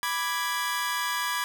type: chord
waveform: sawtooth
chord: G# diminished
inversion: first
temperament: equal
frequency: 987.8 / 1174.7 / 1661.2 Hz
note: B5 / D6 / G#6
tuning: 0 / 0 / 0 cents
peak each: -27 / -29 / -27 dBFS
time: 0.03-1.44 s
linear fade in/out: 0 ms
effects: none